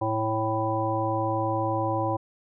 harmonic tone with a mistuned harmonic, 110 Hz, A2, in tune, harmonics 1 / 3 / 5 / 7 / 9, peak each -30 / -30 / -30 / -30 / -30 dBFS, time 0.01-2.17 s, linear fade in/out 10 ms, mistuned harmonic 7, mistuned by +19 cents, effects none

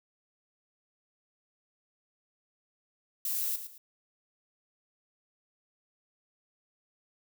violet noise with echo, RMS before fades -32 dBFS, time 3.25-3.56 s, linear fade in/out 2 ms, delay 110 ms, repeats 2, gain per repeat -10 dB, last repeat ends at 3.78 s, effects none

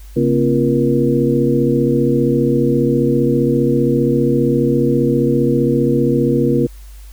sine tone cluster, 137.1 / 235.3 / 270.3 / 345.8 / 473.8 Hz, C#3 / A#3 / C#4 / F4 / A#4, -19 / +16 / -44 / -17 / +28 cents, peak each -18 dBFS, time 0.16-6.67 s, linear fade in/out 10 ms, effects added 50 Hz sine -33 dBFS peak until 7.12 s + white hiss -48 dBFS RMS until 7.12 s

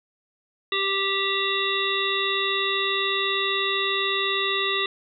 harmonic tone with a mistuned harmonic, 392 Hz, G4, in tune, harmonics 1 / 3 / 5 / 7 / 9 / 10, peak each -29 / -29 / -29 / -29 / -29 / -29 dBFS, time 0.72-4.86 s, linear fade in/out 2 ms, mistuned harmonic 10, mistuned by -47 cents, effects none

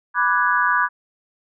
sine chord, G# half-diminished seventh, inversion first, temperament equal, 987.8 / 1174.7 / 1480 / 1661.2 Hz, B5 / D6 / F#6 / G#6, 0 / 0 / 0 / 0 cents, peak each -21 dBFS, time 0.14-0.89 s, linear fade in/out 50 ms, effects none

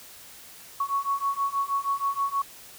sine beating tone pair, 1108.7 / 1115 Hz, C#6 / C#6, 0 / +10 cents, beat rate 6.3 Hz, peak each -28 / -27 dBFS, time 0.8-2.42 s, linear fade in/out 5 ms, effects white hiss -47 dBFS RMS until 2.78 s

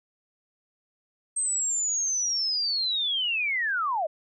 sine linear sweep, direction down, 8372 to 583 Hz, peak -24 dBFS, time 1.36-4.07 s, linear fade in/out 10 ms, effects none

